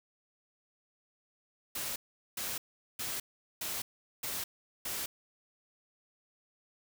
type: noise bursts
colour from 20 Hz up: white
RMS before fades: -37 dBFS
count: 6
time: 1.75-5.06 s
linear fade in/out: 5 ms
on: 210 ms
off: 410 ms
effects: none